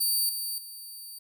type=tone with level steps; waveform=10% pulse; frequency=4615 Hz; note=D8; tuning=31 cents flat; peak=-17 / -24 / -34 dBFS; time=0-1.19 s; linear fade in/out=10 ms; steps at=0.29 / 0.58 s; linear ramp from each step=2 ms; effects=none